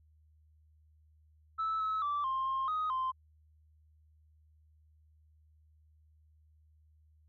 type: tone with pitch steps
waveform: sine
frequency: 1310 / 1293 / 1164 / 1057 / 1063 / 1252 / 1041 Hz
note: E6 / E6 / D6 / C6 / C6 / D#6 / C6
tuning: -11 / -34 / -16 / +17 / +27 / +10 / -9 cents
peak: -29 dBFS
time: 1.58-3.12 s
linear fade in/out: 20 ms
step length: 220 ms
effects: tanh soft clip ceiling -28 dBFS + added 77 Hz sine -62 dBFS peak until 7.28 s